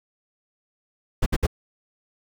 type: noise bursts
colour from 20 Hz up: brown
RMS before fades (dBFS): -19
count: 3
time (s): 1.22-1.468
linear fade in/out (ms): 10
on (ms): 42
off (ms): 61
effects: none